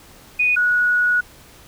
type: tone pair in turn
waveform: sine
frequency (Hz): 2477 / 1461.1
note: D#7 / F#6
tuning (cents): -8 / -22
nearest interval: major sixth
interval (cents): 914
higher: first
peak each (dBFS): -14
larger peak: neither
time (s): 0.39-0.56 / 0.56-1.21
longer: second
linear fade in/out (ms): 10
effects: pink hiss -46 dBFS RMS until 1.67 s